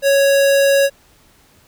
square tone, 554.4 Hz, C#5, in tune, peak -11 dBFS, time 0.02-0.9 s, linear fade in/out 50 ms, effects pink hiss -52 dBFS RMS until 1.67 s

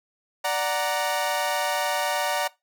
sawtooth chord, D augmented, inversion none, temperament equal, 587.3 / 740 / 932.3 Hz, D5 / F#5 / A#5, 0 / 0 / 0 cents, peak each -24 dBFS, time 0.44-2.48 s, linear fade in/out 10 ms, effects noise-tail reverb RT60 0.2 s tail -20 dB re dry

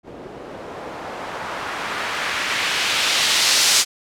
blue noise with low-pass filter sweep, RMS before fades -22 dBFS, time 0.03-3.85 s, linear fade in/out 50 ms, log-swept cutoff 370 to 6000 Hz, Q 0.99, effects none

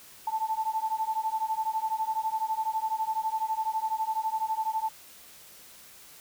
sine beating tone pair, 875 / 887 Hz, A5 / A5, -10 / +14 cents, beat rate 12 Hz, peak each -30 dBFS, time 0.27-4.89 s, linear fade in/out 5 ms, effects white hiss -51 dBFS RMS until 6.2 s

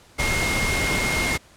sine tone in noise, 2141 Hz, C7, 39 cents sharp, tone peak -24 dBFS, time 0.18-1.38 s, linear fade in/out 20 ms, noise pink, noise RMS -24 dBFS, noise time 0.18-1.38 s, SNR -3 dB, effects pink hiss -52 dBFS RMS until 1.56 s + low-pass 10000 Hz 12 dB/octave

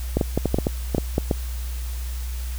clicks, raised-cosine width 2 ms, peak -6 dBFS, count 11, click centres 0.17 / 0.212 / 0.376 / 0.457 / 0.544 / 0.586 / 0.669 / 0.948 / 0.982 / 1.181 / 1.312 s, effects added 61 Hz sine -26 dBFS peak until 2.58 s + white hiss -41 dBFS RMS until 2.58 s

